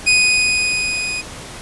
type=tone with level ramp; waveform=sawtooth; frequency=2489 Hz; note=D#7; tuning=in tune; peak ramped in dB=-6 to -18 dBFS; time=0.06-1.22 s; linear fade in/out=20 ms; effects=pink hiss -33 dBFS RMS until 1.61 s + resampled to 24000 Hz